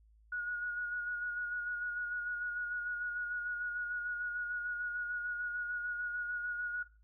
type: tone with vibrato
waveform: sine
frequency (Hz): 1448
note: F#6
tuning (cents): -38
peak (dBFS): -35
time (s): 0.32-6.83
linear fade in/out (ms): 5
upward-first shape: sine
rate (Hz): 6.7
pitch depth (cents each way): 21
effects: noise-tail reverb RT60 0.3 s tail -17 dB re dry + added 54 Hz sine -61 dBFS peak until 7.03 s